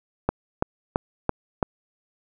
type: click train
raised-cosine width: 1 ms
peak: -6 dBFS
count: 5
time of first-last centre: 0.29-1.628 s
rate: 2.99 Hz
effects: none